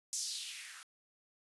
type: noise with band-pass filter sweep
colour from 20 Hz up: violet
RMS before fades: -42 dBFS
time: 0.13-0.83 s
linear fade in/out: 0 ms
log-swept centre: 6600 to 1300 Hz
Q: 3.2
effects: resampled to 24000 Hz